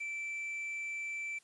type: tone with quantisation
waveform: triangle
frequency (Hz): 2330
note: D7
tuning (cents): -14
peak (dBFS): -35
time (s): 0-1.39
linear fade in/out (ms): 10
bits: 10
effects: white hiss -67 dBFS RMS until 1.43 s + resampled to 24000 Hz